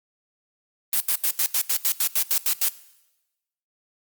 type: noise bursts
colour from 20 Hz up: blue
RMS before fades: -21 dBFS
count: 12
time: 0.93-2.686 s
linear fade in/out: 2 ms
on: 73 ms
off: 80 ms
effects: noise-tail reverb RT60 1.0 s tail -19 dB re dry + Opus 32 kbps